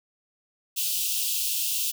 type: high-pass noise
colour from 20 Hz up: white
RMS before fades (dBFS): -27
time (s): 0.76-1.92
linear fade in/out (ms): 20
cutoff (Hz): 2600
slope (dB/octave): 96
effects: none